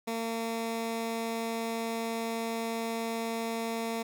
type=tone; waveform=15% pulse; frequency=227.9 Hz; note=A#3; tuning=39 cents flat; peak=-25 dBFS; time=0.07-4.03 s; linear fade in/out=10 ms; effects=none